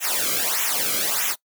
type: noise with flanger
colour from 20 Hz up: white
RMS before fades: -23 dBFS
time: 0-1.36 s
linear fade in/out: 50 ms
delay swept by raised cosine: 0.21 to 1.13 ms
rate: 1.6 Hz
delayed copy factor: -0.95
effects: noise-tail reverb RT60 0.1 s tail -22 dB re dry